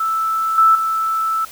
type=tone with level steps; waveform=sine; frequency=1318.5 Hz; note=E6; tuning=in tune; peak=-16 / -8 / -16 dBFS; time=0-1.45 s; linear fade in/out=5 ms; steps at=0.58 / 0.75 s; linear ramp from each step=2 ms; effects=white hiss -39 dBFS RMS until 1.51 s